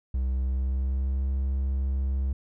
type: tone with pitch glide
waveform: triangle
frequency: 64.4 to 66.94 Hz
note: C2 to C2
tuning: -27 to +40 cents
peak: -22 dBFS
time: 0.14-2.33 s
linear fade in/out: 5 ms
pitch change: +67 cents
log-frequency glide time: 0.29-1.27 s
effects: none